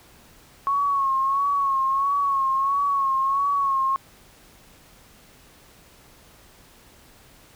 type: tone with vibrato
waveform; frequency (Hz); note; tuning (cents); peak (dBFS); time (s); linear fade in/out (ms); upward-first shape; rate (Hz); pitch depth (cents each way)
sine; 1100; C#6; -14; -19; 0.67-3.96; 0; sine; 1.5; 51
effects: pink hiss -52 dBFS RMS until 7.55 s